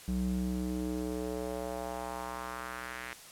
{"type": "tone with band-pass filter sweep", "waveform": "square", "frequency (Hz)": 62, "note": "B1", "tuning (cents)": 7, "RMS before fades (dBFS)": -36, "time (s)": [0.08, 3.13], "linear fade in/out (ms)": 0, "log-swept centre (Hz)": [160, 2000], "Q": 2.1, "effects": ["white hiss -51 dBFS RMS until 3.31 s", "low-pass 12000 Hz 12 dB/octave"]}